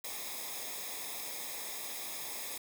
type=noise with comb filter; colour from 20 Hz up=white; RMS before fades=-41 dBFS; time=0.04-2.58 s; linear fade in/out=5 ms; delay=0.68 ms; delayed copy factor=-0.75; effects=none